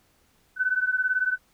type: beating tone pair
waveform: sine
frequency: 1502 / 1520 Hz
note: F#6 / F#6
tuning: +26 / +46 cents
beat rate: 18 Hz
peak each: -24 / -26 dBFS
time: 0.56-1.38 s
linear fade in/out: 50 ms
effects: pink hiss -64 dBFS RMS until 1.53 s